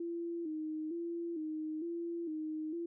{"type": "tone with vibrato", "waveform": "sine", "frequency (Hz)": 325.1, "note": "E4", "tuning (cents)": -24, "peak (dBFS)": -36, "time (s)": [0, 2.86], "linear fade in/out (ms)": 5, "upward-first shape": "square", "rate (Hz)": 1.1, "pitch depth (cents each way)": 76, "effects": []}